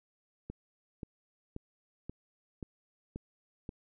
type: click train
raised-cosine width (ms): 3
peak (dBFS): -27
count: 7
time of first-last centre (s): 0.5-3.691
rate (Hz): 1.88
effects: none

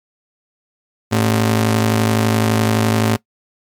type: ring-modulated tone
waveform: sawtooth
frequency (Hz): 164.81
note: E3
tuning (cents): 0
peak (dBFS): -6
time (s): 1.11-3.17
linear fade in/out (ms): 20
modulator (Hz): 56.5
effects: noise-tail reverb RT60 0.1 s tail -20 dB re dry + MP3 96 kbps

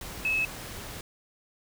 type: tone in noise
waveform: sine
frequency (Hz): 2589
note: E7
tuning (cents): -32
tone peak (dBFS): -24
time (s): 0.25-0.45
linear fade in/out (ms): 2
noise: pink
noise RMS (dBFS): -40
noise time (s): 0.01-1.01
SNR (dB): +13
effects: none

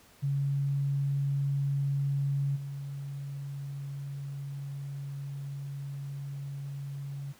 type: tone with level steps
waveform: sine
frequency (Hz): 139.6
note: C#3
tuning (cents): +13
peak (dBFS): -26 / -35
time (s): 0.22-7.33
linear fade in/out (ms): 20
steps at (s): 2.55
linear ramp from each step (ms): 20
effects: pink hiss -58 dBFS RMS until 7.39 s + high-pass 60 Hz 12 dB/octave

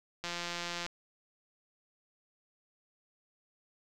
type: click train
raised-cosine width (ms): 0.2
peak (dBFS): -20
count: 109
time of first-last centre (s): 0.24-0.864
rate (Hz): 173
effects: none

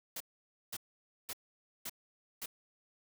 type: noise bursts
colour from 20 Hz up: white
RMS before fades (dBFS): -41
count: 5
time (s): 0.16-2.46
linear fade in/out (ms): 5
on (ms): 44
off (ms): 520
effects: none

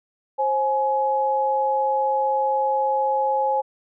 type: tone pair together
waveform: sine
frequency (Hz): 531.4 / 842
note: C5 / G#5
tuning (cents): +27 / +24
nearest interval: minor sixth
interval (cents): 797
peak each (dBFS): -23 / -20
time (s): 0.38-3.62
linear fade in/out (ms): 20
effects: none

